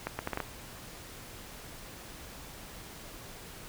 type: accelerating click train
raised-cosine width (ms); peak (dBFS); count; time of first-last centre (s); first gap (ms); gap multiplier
0.5; -17; 6; 0.07-0.403; 120; 0.7
effects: pink hiss -47 dBFS RMS until 3.68 s